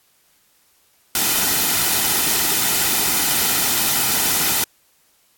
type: noise with comb filter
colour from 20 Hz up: white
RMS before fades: -18 dBFS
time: 1.15-4.64 s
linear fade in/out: 2 ms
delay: 1.8 ms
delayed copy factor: -0.5
effects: white hiss -59 dBFS RMS until 5.37 s + AAC 64 kbps